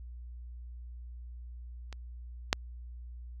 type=clicks; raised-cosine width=0.2 ms; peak=-27 / -6 dBFS; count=2; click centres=1.927 / 2.529 s; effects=added 60 Hz sine -42 dBFS peak until 3.4 s